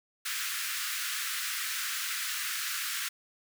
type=high-pass noise; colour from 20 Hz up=pink; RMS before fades=-34 dBFS; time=0.25-3.09 s; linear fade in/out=10 ms; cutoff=1300 Hz; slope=48 dB/octave; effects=none